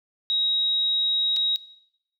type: tone with dropouts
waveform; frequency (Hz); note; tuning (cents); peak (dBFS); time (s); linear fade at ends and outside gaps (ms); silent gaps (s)
sine; 3805; A#7; +35; -21; 0.3-1.56; 0; 1.363-1.367
effects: noise-tail reverb RT60 0.8 s tail -18 dB re dry